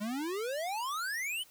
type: exponential sweep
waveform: square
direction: up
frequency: 200 to 3136 Hz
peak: -34 dBFS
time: 0-1.44 s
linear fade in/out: 20 ms
effects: white hiss -60 dBFS RMS until 1.5 s